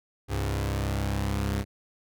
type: tone pair together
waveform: sawtooth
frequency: 67.3 / 101.1 Hz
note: C2 / G#2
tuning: +49 / -46 cents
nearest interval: perfect fifth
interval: 705 cents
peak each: -25 dBFS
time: 0.28-1.65 s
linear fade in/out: 50 ms
effects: none

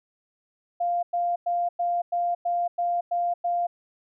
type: tone bursts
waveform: sine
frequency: 698 Hz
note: F5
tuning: 1 cent flat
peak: -22 dBFS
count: 9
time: 0.8-3.67 s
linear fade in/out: 10 ms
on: 230 ms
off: 100 ms
effects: none

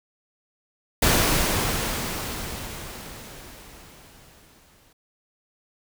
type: noise with exponential decay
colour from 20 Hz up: pink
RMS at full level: -18 dBFS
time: 1.02-4.93 s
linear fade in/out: 5 ms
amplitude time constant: 850 ms
effects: none

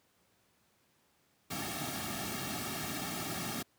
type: noise with comb filter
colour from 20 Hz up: pink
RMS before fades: -38 dBFS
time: 1.5-3.63 s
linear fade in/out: 10 ms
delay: 2 ms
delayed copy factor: -0.9
effects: pink hiss -71 dBFS RMS until 3.78 s + high-pass 100 Hz 12 dB/octave

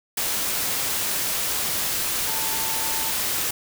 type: tone in noise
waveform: sine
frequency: 890 Hz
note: A5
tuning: 20 cents sharp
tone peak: -34 dBFS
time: 2.27-3.11 s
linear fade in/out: 5 ms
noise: white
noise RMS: -25 dBFS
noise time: 0.17-3.51 s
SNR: -12 dB
effects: none

